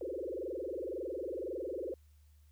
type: tone with frequency modulation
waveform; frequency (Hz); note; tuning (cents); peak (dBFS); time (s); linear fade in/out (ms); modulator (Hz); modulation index
sine; 441.1; A4; +4; -36; 0.01-1.94; 2; 21.9; 4.7
effects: added 74 Hz sine -59 dBFS peak until 2.51 s + white hiss -75 dBFS RMS until 2.51 s